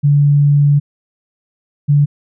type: tone pair in turn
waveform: sine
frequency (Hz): 144.2 / 144.8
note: D3 / D3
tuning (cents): -31 / -24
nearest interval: unison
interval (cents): 7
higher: second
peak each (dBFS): -7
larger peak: neither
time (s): 0.03-0.8 / 1.88-2.06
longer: first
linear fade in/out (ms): 20
effects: none